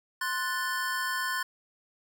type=chord; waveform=square; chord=F# diminished; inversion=second; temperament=equal; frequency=1046.5 / 1480 / 1760 Hz; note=C6 / F#6 / A6; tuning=0 / 0 / 0 cents; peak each=-34 dBFS; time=0.21-1.43 s; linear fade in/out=5 ms; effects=none